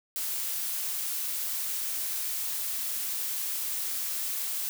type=noise; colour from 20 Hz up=blue; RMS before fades=-32 dBFS; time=0.16-4.69 s; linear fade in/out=0 ms; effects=none